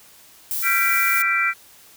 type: noise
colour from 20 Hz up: violet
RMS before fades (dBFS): -25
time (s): 0.51-1.22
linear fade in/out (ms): 0
type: chord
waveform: sine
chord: G dominant seventh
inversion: third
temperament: equal with one note detuned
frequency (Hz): 1366.6 / 1568 / 1975.5 / 2349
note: F6 / G6 / B6 / D7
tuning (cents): -38 / 0 / 0 / 0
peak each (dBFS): -22 / -27 / -23 / -21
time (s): 0.62-1.54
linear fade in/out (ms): 50
effects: white hiss -49 dBFS RMS until 1.96 s